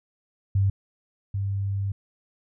sine tone pair in turn, 98 / 98.85 Hz, G2 / G2, 0 / +15 cents, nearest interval unison, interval 15 cents, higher second, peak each -18 / -24 dBFS, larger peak first, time 0.55-0.7 / 1.34-1.92 s, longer second, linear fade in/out 5 ms, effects none

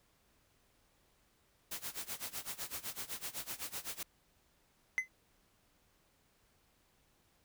white noise with tremolo, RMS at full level -40 dBFS, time 1.71-4.03 s, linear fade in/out 5 ms, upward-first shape sine, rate 7.9 Hz, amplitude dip 90%
triangle tone with exponential decay, 2042 Hz, C7, 43 cents flat, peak -24 dBFS, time 4.98-5.08 s, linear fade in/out 0 ms, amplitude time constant 21 ms
effects pink hiss -72 dBFS RMS until 7.44 s

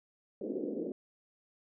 pink band-pass noise, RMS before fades -37 dBFS, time 0.41-0.92 s, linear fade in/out 2 ms, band 220 to 510 Hz, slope 48 dB/octave, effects none

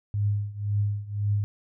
sine tone with tremolo, 102.8 Hz, G#2, 17 cents flat, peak -20 dBFS, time 0.14-1.44 s, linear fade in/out 0 ms, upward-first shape triangle, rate 1.9 Hz, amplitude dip 90%, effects none

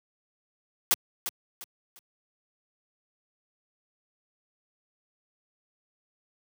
white noise with echo, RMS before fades -22 dBFS, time 0.91-0.94 s, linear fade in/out 0 ms, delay 350 ms, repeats 3, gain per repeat -10 dB, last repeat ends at 1.99 s, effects high-pass 150 Hz 12 dB/octave

